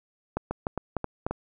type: two click trains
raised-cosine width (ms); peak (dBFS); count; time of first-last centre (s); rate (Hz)
1; -13 / -15; 4 / 4; 0.37-1.266 / 0.51-1.31; 3.35 / 3.75
effects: none